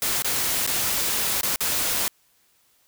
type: noise with dropouts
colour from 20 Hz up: white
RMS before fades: -24 dBFS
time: 0.02-2.08 s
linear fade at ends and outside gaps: 1 ms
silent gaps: 0.222-0.245 / 0.665-0.674 / 1.411-1.431 / 1.56-1.606 s
effects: white hiss -63 dBFS RMS until 2.87 s